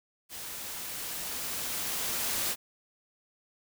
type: noise with level ramp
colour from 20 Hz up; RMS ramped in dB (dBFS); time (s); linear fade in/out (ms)
white; -41 to -30; 0.29-2.56; 50
effects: none